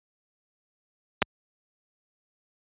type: clicks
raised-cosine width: 0.3 ms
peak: -5 dBFS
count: 2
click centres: 1.22 / 1.225 s
effects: high-pass 60 Hz 12 dB/octave + resampled to 8000 Hz